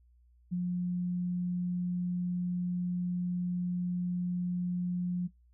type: tone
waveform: sine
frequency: 178.1 Hz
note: F3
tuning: 34 cents sharp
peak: -29 dBFS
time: 0.51-5.28 s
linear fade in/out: 20 ms
effects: noise-tail reverb RT60 0.2 s tail -23 dB re dry + added 60 Hz sine -60 dBFS peak until 5.53 s